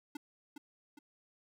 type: tone with echo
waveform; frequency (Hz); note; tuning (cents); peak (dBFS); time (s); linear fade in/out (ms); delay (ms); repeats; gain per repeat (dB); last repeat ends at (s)
square; 293.7; D4; 0; -40; 0.15-0.17; 5; 410; 2; -6; 0.99
effects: none